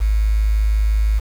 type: tone with quantisation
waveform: sine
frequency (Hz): 52.9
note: G#1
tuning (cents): +33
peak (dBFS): -13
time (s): 0-1.2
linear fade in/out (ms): 20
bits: 6
effects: none